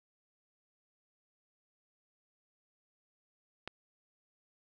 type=click; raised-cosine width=0.3 ms; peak=-23 dBFS; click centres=3.676 s; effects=none